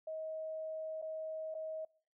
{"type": "tone with dropouts", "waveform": "sine", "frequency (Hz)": 633, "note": "D#5", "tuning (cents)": 30, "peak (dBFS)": -39, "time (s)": [0.07, 1.85], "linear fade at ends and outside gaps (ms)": 5, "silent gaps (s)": [[1.017, 1.023], [1.543, 1.549]], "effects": ["noise-tail reverb RT60 0.5 s tail -24 dB re dry"]}